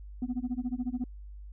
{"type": "tone with tremolo", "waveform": "sine", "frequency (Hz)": 247.9, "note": "B3", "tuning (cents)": 7, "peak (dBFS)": -25, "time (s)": [0.22, 1.04], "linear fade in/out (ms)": 2, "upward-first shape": "sine", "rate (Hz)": 14, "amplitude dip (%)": 100, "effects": ["tanh soft clip ceiling -26 dBFS", "added 50 Hz sine -42 dBFS peak until 1.52 s"]}